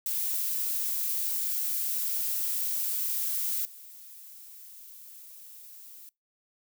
violet noise with level steps, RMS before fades -30 / -48 dBFS, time 0.06-6.09 s, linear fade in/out 0 ms, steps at 3.65 s, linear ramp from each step 2 ms, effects noise-tail reverb RT60 0.2 s tail -24 dB re dry

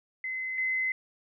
sine tone pair in turn, 2047 / 2047 Hz, C7 / C7, -38 / -38 cents, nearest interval unison, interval 0 cents, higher neither, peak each -31 / -26 dBFS, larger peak second, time 0.24-0.58 / 0.58-0.92 s, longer neither, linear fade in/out 2 ms, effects none

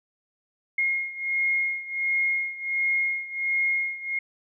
sine beating tone pair, 2146 / 2147.4 Hz, C7 / C7, +43 / +44 cents, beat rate 1.4 Hz, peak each -25 / -28 dBFS, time 0.78-4.19 s, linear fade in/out 5 ms, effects none

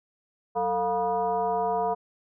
sine tone with frequency modulation, 708 Hz, F5, 23 cents sharp, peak -23 dBFS, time 0.55-1.95 s, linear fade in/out 20 ms, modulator 260 Hz, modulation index 1.2, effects none

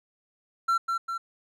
triangle tone with echo, 1355 Hz, E6, 47 cents sharp, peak -19 dBFS, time 0.68-0.78 s, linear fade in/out 10 ms, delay 200 ms, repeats 2, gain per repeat -4 dB, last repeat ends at 1.18 s, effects none

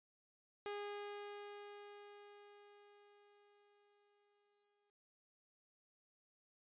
sawtooth tone with exponential decay, 410 Hz, G#4, 22 cents flat, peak -38 dBFS, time 0.66-4.9 s, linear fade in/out 0 ms, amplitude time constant 920 ms, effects resampled to 8000 Hz

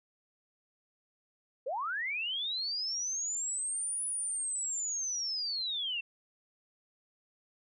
sine linear two-way sweep, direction up then down, 466.1 to 9920 to 2653 Hz, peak -32 dBFS, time 1.66-6.01 s, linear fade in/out 10 ms, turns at 4.05 s, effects none

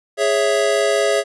square chord, C# minor, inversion second, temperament equal, 415.3 / 554.4 / 659.3 Hz, G#4 / C#5 / E5, 0 / 0 / 0 cents, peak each -20 dBFS, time 0.17-1.24 s, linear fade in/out 50 ms, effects resampled to 24000 Hz

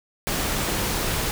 pink noise, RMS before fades -25 dBFS, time 0.27-1.31 s, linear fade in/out 0 ms, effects none

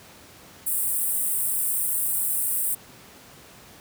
pink high-pass noise, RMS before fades -25 dBFS, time 0.66-2.75 s, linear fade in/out 10 ms, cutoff 8200 Hz, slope 96 dB/octave, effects pink hiss -48 dBFS RMS until 3.8 s + high-pass 80 Hz 12 dB/octave

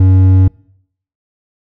sine tone with hard clipping, 94 Hz, F#2, 28 cents sharp, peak -6 dBFS, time 0-0.48 s, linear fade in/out 5 ms, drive 6 dB, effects noise-tail reverb RT60 0.7 s tail -25 dB re dry

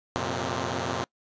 5% pulse chord, F suspended fourth, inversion none, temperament equal with one note detuned, 89.45 / 116.54 / 130.81 Hz, F2 / Bb2 / C3, +42 / 0 / 0 cents, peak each -21 dBFS, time 0.16-1.04 s, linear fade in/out 0 ms, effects noise-tail reverb RT60 0.1 s tail -25 dB re dry + resampled to 16000 Hz

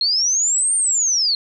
sine linear two-way sweep, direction up then down, 4178 to 8930 to 4178 Hz, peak -15 dBFS, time 0.01-1.35 s, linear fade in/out 2 ms, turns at 0.75 s, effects none

